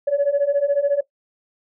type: beating tone pair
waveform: sine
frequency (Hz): 559 / 573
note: C#5 / D5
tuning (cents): +14 / -43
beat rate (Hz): 14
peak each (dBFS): -19 / -17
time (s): 0.07-1.01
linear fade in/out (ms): 10
effects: noise-tail reverb RT60 0.1 s tail -17 dB re dry + tanh soft clip ceiling -11 dBFS